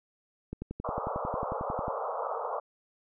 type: click train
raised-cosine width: 3 ms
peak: -23 dBFS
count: 16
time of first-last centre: 0.53-1.881 s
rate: 11.1 Hz
type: band-pass noise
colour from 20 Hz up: pink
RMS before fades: -34 dBFS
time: 0.84-2.6 s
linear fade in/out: 10 ms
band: 450 to 1300 Hz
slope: 96 dB/octave
effects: none